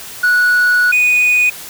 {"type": "tone pair in turn", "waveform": "sine", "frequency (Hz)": [1469, 2477], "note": ["F#6", "D#7"], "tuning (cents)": [-13, -8], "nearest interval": "major sixth", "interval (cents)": 905, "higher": "second", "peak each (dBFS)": -6, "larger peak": "neither", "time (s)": [[0.23, 0.92], [0.92, 1.5]], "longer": "first", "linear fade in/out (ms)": 10, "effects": ["tanh soft clip ceiling -8 dBFS", "white hiss -31 dBFS RMS until 1.69 s"]}